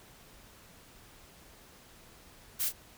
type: noise with echo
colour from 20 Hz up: blue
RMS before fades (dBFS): -31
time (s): 2.59-2.7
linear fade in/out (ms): 20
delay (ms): 28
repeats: 1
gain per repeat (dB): -10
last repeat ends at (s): 2.728
effects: pink hiss -56 dBFS RMS until 2.97 s